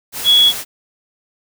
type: tone in noise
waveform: sine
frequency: 3359 Hz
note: G#7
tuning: 19 cents sharp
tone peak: -7 dBFS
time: 0.24-0.53 s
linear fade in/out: 50 ms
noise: white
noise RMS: -25 dBFS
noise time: 0.12-0.65 s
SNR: +15 dB
effects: none